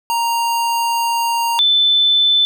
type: tone pair in turn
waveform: square / sine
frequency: 932.3 / 3520 Hz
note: A#5 / A7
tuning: 0 / 0 cents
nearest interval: octave + major seventh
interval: 2300 cents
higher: second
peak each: -16 / -10 dBFS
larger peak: second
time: 0.1-1.59 / 1.59-2.45 s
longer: first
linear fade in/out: 0 ms
effects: none